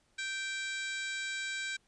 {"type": "harmonic tone with a mistuned harmonic", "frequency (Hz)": 780, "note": "G5", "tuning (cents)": -9, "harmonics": [2, 3, 4, 5, 6, 7, 8, 9, 10], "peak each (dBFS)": [-38, -40, -48, -43, -51, -52, -56, -49, -48], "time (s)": [0.18, 1.77], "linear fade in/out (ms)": 10, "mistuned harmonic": 4, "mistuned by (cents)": 46, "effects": ["pink hiss -71 dBFS RMS until 1.87 s", "resampled to 22050 Hz"]}